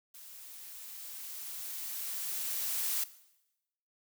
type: noise with level ramp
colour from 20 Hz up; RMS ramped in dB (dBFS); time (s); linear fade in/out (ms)
blue; -51 to -32; 0.14-3.04; 5
effects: noise-tail reverb RT60 0.9 s tail -17 dB re dry